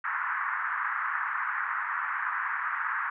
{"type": "band-pass noise", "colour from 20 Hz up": "white", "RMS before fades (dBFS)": -31, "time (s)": [0.04, 3.1], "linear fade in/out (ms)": 5, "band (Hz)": [1000, 1800], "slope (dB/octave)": 48, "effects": []}